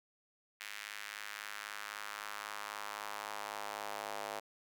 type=tone with high-pass filter sweep; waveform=square; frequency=51.9 Hz; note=G#1; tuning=in tune; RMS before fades=-44 dBFS; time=0.6-4.4 s; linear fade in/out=10 ms; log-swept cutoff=2000 to 670 Hz; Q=1.7; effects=none